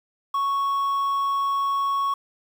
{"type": "tone with quantisation", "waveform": "triangle", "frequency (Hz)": 1108.7, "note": "C#6", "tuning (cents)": 0, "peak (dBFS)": -19, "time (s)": [0.34, 2.14], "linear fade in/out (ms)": 5, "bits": 8, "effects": []}